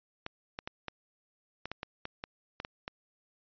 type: clicks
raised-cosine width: 0.3 ms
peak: -21 dBFS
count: 12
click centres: 0.264 / 0.589 / 0.675 / 0.883 / 1.656 / 1.716 / 1.831 / 2.054 / 2.239 / 2.601 / 2.649 / 2.879 s
effects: resampled to 11025 Hz